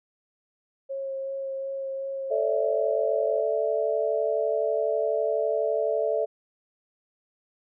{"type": "tone with vibrato", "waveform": "sine", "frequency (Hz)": 541, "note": "C#5", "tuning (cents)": -42, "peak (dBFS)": -29, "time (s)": [0.89, 3.42], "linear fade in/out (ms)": 20, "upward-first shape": "sine", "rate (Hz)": 2.7, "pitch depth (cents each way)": 11}
{"type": "chord", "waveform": "sine", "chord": "A suspended fourth", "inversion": "none", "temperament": "equal", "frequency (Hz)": [440, 587.3, 659.3], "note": ["A4", "D5", "E5"], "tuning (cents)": [0, 0, 0], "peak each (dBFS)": -27, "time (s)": [2.3, 6.26], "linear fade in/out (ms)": 20}
{"effects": []}